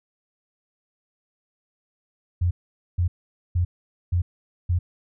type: tone bursts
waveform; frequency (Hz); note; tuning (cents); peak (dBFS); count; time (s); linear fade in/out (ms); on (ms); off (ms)
sine; 88; F2; +14; -18; 5; 2.41-4.79; 10; 100; 470
effects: none